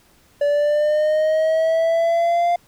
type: linear sweep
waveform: triangle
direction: up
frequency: 575 to 698.5 Hz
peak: -13 dBFS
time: 0.41-2.56 s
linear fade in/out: 5 ms
effects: pink hiss -55 dBFS RMS until 2.67 s